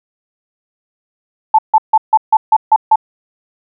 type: tone bursts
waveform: sine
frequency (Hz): 874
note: A5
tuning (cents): -12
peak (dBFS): -4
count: 8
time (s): 1.54-2.958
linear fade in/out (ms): 5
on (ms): 46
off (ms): 150
effects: none